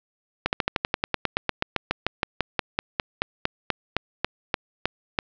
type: slowing click train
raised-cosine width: 0.3 ms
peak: -5 dBFS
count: 29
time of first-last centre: 0.46-5.188 s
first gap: 69 ms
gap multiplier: 1.06
effects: low-pass 5000 Hz 12 dB/octave